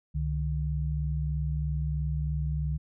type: tone pair together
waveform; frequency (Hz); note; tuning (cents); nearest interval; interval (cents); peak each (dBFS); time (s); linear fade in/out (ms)
sine; 67.6 / 150.71; C#2 / D3; -43 / +45; octave + major second; 1388; -29 / -30; 0.14-2.78; 20
effects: none